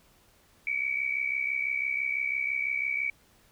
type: tone pair together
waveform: sine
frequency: 2258 / 2324 Hz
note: C#7 / D7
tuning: +31 / -19 cents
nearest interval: unison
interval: 50 cents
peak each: -29 / -31 dBFS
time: 0.67-3.1 s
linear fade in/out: 2 ms
effects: pink hiss -62 dBFS RMS until 3.51 s